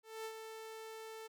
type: tone with ADSR envelope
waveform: sawtooth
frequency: 442.8 Hz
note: A4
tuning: 11 cents sharp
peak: -37 dBFS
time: 0.03-1.28 s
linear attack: 220 ms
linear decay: 70 ms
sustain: -6 dB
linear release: 18 ms
effects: none